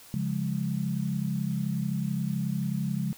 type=chord; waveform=sine; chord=Db major; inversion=none; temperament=equal with one note detuned; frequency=138.59 / 174.61 / 206 Hz; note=Db3 / F3 / Ab3; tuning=0 / 0 / -14 cents; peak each=-31 dBFS; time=0.14-3.13 s; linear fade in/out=0 ms; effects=white hiss -51 dBFS RMS until 3.17 s